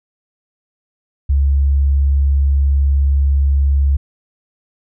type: tone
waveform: sine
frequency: 69.5 Hz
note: C#2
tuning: 5 cents sharp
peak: -10 dBFS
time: 1.29-3.97 s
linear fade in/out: 10 ms
effects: none